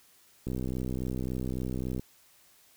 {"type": "click train", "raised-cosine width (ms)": 3, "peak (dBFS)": -21, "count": 98, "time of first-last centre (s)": [0.47, 1.995], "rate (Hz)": 63.6, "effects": ["white hiss -61 dBFS RMS until 2.76 s"]}